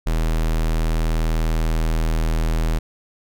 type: tone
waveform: square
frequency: 40.18 Hz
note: E1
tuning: 44 cents flat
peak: -18 dBFS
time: 0.06-2.79 s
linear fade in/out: 10 ms
effects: none